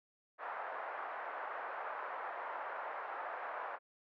pink band-pass noise, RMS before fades -43 dBFS, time 0.38-3.79 s, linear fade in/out 50 ms, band 630 to 1600 Hz, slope 24 dB/octave, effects none

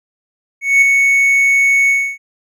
triangle tone with ADSR envelope, 2217 Hz, C#7, in tune, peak -3 dBFS, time 0.61-2.18 s, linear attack 210 ms, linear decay 5 ms, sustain -4 dB, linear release 290 ms, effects none

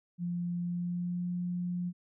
sine tone with pitch glide, 174.5 to 177.24 Hz, F3 to F3, -1 to +26 cents, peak -31 dBFS, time 0.18-1.93 s, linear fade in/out 50 ms, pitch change +27 cents, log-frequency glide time 0.62-1.29 s, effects none

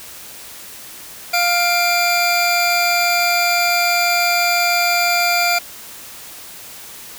25% pulse tone pair together, 700 / 2378 Hz, F5 / D7, +4 / +21 cents, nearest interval octave + major sixth, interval 2117 cents, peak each -13 dBFS, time 1.33-5.59 s, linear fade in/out 10 ms, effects white hiss -36 dBFS RMS until 7.18 s

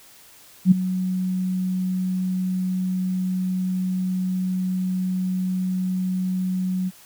sine tone with ADSR envelope, 185 Hz, F#3, in tune, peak -7 dBFS, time 0.65-6.91 s, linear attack 64 ms, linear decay 11 ms, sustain -14 dB, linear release 36 ms, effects white hiss -49 dBFS RMS until 7.05 s

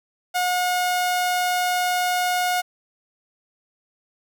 sawtooth tone, 722 Hz, F#5, 43 cents flat, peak -16 dBFS, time 0.34-2.62 s, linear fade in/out 20 ms, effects none

